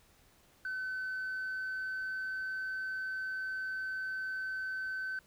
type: tone with pitch glide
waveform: sine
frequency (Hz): 1520 to 1529.7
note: F#6 to G6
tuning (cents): +46 to -43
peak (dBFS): -33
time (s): 0.65-5.19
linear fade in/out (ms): 2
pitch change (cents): +11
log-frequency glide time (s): 1.04-2.56
effects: tanh soft clip ceiling -33 dBFS + pink hiss -65 dBFS RMS until 5.26 s